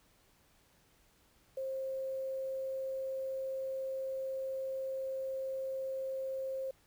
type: tone with quantisation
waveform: sine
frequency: 531 Hz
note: C5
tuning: 25 cents sharp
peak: -35 dBFS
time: 1.57-6.71 s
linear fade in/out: 5 ms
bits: 10
effects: pink hiss -68 dBFS RMS until 6.86 s